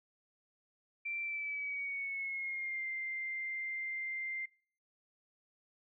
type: tone with pitch glide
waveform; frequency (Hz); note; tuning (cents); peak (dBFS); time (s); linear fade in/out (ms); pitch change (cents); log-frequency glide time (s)
sine; 2349 to 2093; D7 to C7; 0 to 0; -36; 1.05-4.46; 10; -200; 1.21-2.85
effects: noise-tail reverb RT60 0.5 s tail -26 dB re dry